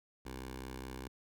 10% pulse tone with notch filter, 64.8 Hz, C2, 16 cents flat, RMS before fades -45 dBFS, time 0.25-1.08 s, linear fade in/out 10 ms, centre 160 Hz, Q 1.4, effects none

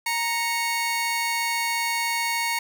sawtooth tone pair together, 932.3 / 2207 Hz, A#5 / C#7, 0 / -8 cents, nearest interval octave + minor third, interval 1492 cents, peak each -22 / -23 dBFS, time 0.06-2.59 s, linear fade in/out 5 ms, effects none

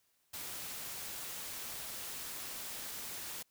white noise with amplitude modulation, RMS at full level -42 dBFS, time 0.33-3.43 s, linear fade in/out 10 ms, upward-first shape sine, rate 266 Hz, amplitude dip 30%, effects white hiss -75 dBFS RMS until 3.5 s

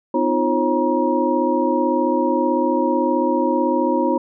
sine tone cluster, 253.2 / 308.7 / 347 / 541 / 949 Hz, B3 / D#4 / F4 / C#5 / A#5, +43 / -14 / -11 / -42 / +31 cents, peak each -22 dBFS, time 0.14-4.18 s, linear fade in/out 5 ms, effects none

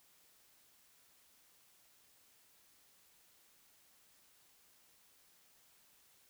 silence, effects white hiss -68 dBFS RMS until 6.29 s

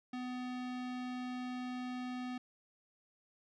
square tone with low-pass filter, 250.5 Hz, B3, 25 cents sharp, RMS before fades -41 dBFS, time 0.13-2.38 s, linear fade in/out 5 ms, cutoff 3800 Hz, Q 0.93, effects none

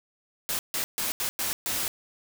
white noise bursts at uneven times, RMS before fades -29 dBFS, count 6, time 0.49-0.59 / 0.74-0.84 / 0.98-1.12 / 1.2-1.29 / 1.39-1.53 / 1.66-1.88 s, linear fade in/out 0 ms, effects none

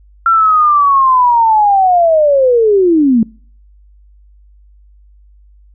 sine linear sweep, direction down, 1366 to 215.1 Hz, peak -6 dBFS, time 0.26-3.23 s, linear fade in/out 2 ms, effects noise-tail reverb RT60 0.5 s tail -26 dB re dry + added 50 Hz sine -41 dBFS peak until 5.74 s

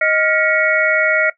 sine tone cluster, 625 / 1406 / 1918 / 2217 Hz, D#5 / F6 / A#6 / C#7, +8 / +11 / +49 / 0 cents, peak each -18 dBFS, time 0.01-1.3 s, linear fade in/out 5 ms, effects noise-tail reverb RT60 0.1 s tail -17 dB re dry

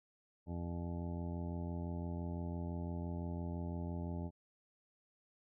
harmonic tone, 85.9 Hz, F2, 28 cents flat, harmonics 1 / 2 / 3 / 4 / 5 / 7 / 8 / 9 / 10, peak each -41 / -43 / -47 / -51 / -55 / -53 / -62 / -60 / -56 dBFS, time 0.46-4.31 s, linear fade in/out 50 ms, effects none

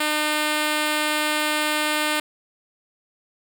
5% pulse tone, 303.1 Hz, D#4, 45 cents flat, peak -9 dBFS, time 0-2.2 s, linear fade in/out 5 ms, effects none

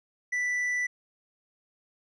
sine tone with tanh clipping, 1975.5 Hz, B6, in tune, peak -27 dBFS, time 0.32-0.87 s, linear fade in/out 10 ms, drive 5 dB, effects none

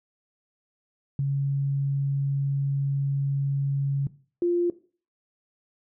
sine tone pair in turn, 139 / 348.6 Hz, C#3 / F4, +5 / -3 cents, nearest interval octave + major third, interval 1592 cents, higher second, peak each -22 / -20 dBFS, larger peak second, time 1.19-4.07 / 4.42-4.7 s, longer first, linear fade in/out 2 ms, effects noise-tail reverb RT60 0.4 s tail -17 dB re dry

